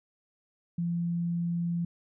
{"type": "tone", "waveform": "sine", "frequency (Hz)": 171.2, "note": "F3", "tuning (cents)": -34, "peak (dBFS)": -27, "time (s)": [0.78, 1.85], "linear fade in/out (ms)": 5, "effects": []}